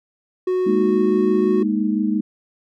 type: tone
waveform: triangle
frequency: 368 Hz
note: F#4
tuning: 9 cents flat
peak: -15 dBFS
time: 0.47-1.63 s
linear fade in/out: 5 ms
type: chord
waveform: sine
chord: Ab suspended second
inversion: none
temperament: just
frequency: 207.7 / 233.6 / 311.5 Hz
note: Ab3 / Bb3 / Eb4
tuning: 0 / +4 / +2 cents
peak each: -20 / -23 / -22 dBFS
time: 0.66-2.21 s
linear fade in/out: 10 ms
effects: none